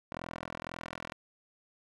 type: tone with band-pass filter sweep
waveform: 10% pulse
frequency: 42 Hz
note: E1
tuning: 33 cents sharp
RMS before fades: -43 dBFS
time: 0.12-1.13 s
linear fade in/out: 0 ms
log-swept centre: 940 to 1700 Hz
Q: 0.71
effects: none